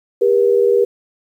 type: tone pair together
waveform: sine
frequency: 399.4 / 479.3 Hz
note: G4 / A#4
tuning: +32 / +48 cents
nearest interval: minor third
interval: 316 cents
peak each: -13 dBFS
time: 0.21-0.85 s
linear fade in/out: 10 ms
effects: 8-bit